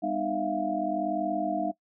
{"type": "tone cluster", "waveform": "sine", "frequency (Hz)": [202.8, 250.5, 306.8, 664, 705], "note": ["G#3", "B3", "D#4", "E5", "F5"], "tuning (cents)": [-41, 25, -24, 12, 16], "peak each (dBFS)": [-36, -40, -31, -31, -31], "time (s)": [0.02, 1.72], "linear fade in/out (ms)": 20, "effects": ["noise-tail reverb RT60 0.1 s tail -20 dB re dry"]}